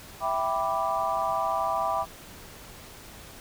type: chord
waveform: sine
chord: E minor seventh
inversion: none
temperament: equal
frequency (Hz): 659.3 / 784 / 987.8 / 1174.7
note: E5 / G5 / B5 / D6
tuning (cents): 0 / 0 / 0 / 0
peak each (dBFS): -30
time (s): 0.2-2.06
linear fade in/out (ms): 50
effects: pink hiss -46 dBFS RMS until 3.4 s